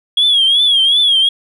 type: tone with vibrato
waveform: sine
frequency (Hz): 3313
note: G#7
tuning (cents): -5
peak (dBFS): -7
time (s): 0.17-1.29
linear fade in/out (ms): 5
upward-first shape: triangle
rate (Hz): 2.7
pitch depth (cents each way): 120
effects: tanh soft clip ceiling -5 dBFS